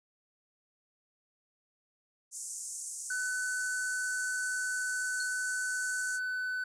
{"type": "band-pass noise", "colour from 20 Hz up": "white", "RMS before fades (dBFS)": -41, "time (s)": [2.31, 6.2], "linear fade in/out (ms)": 50, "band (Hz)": [6200, 9200], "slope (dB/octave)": 48}
{"type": "tone", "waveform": "triangle", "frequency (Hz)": 1505, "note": "F#6", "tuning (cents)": 29, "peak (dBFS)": -30, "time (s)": [3.1, 6.64], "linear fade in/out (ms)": 5}
{"type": "tone with exponential decay", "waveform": "sine", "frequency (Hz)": 4355, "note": "C#8", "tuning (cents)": -31, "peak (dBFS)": -35, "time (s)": [5.2, 5.37], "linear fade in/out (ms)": 1, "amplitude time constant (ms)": 36}
{"effects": []}